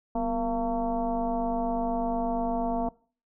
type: tone with frequency modulation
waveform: sine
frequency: 466.2 Hz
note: A#4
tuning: in tune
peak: -25 dBFS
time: 0.15-2.89 s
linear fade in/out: 5 ms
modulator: 221 Hz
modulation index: 1.9
effects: noise-tail reverb RT60 0.4 s tail -21 dB re dry